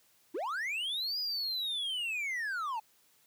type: linear two-way sweep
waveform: triangle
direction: up then down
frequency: 274.5 to 4978 to 838 Hz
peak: -31 dBFS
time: 0.34-2.8 s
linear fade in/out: 10 ms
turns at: 1.19 s
effects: white hiss -67 dBFS RMS until 3.26 s + high-pass 80 Hz 12 dB/octave